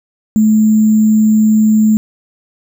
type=tone with sample-and-hold; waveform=sine; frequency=216.2 Hz; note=A3; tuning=30 cents flat; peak=-6 dBFS; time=0.36-1.97 s; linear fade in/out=0 ms; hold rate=7350 Hz; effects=none